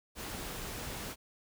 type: noise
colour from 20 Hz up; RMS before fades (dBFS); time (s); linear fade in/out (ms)
pink; -41; 0.15-1.16; 50
effects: none